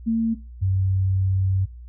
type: tone pair in turn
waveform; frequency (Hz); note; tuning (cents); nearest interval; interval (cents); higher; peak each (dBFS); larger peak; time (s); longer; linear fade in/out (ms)
sine; 226.5 / 95.23; A#3 / G2; -50 / -50; octave + minor third; 1500; first; -18 / -18; neither; 0.06-0.35 / 0.61-1.66; second; 20
effects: noise-tail reverb RT60 0.3 s tail -20 dB re dry + added 60 Hz sine -37 dBFS peak until 1.88 s